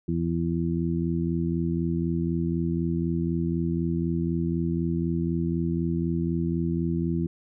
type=harmonic tone; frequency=84 Hz; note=E2; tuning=33 cents sharp; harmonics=1 / 2 / 3 / 4; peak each=-32 / -26 / -31 / -30 dBFS; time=0.08-7.27 s; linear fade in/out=5 ms; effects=none